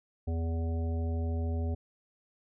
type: harmonic tone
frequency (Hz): 82.41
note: E2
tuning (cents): 0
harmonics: 1 / 3 / 5 / 7 / 9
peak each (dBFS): -29 / -39 / -43 / -46 / -48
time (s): 0.27-1.75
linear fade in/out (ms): 10
effects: none